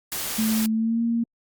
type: noise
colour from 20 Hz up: white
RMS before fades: -29 dBFS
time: 0.12-0.66 s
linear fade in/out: 0 ms
type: tone with pitch glide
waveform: sine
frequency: 220 to 232.3 Hz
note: A3 to A#3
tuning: 0 to -6 cents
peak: -20 dBFS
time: 0.38-1.24 s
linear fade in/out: 10 ms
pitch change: +94 cents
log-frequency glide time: 0.71-1.02 s
effects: Opus 48 kbps